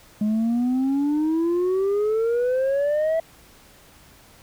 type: exponential sweep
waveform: sine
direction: up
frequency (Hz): 208.2 to 659.3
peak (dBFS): -16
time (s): 0.21-3.2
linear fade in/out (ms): 5
effects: tanh soft clip ceiling -18 dBFS + pink hiss -51 dBFS RMS until 4.42 s